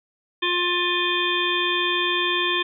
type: harmonic tone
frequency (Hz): 353.1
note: F4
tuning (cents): +19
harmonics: 1 / 3 / 5 / 7 / 9 / 10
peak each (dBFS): -27 / -27 / -27 / -27 / -27 / -27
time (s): 0.42-2.63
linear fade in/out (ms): 10
effects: none